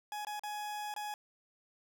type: tone with dropouts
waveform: 40% pulse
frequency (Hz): 838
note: G#5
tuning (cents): +15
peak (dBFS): -37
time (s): 0.12-1.14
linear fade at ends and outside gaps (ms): 1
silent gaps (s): 0.249-0.269 / 0.395-0.435 / 0.94-0.963
effects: none